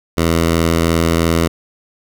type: tone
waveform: 10% pulse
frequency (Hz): 83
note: E2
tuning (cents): +12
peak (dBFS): -4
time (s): 0.17-1.48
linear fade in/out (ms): 10
effects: none